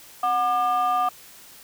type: tone pair together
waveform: sine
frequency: 733.6 / 1200 Hz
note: F#5 / D6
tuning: -15 / +37 cents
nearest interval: major sixth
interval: 852 cents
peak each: -20 dBFS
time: 0.23-1.09 s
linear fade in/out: 5 ms
effects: tanh soft clip ceiling -16 dBFS + white hiss -47 dBFS RMS until 1.63 s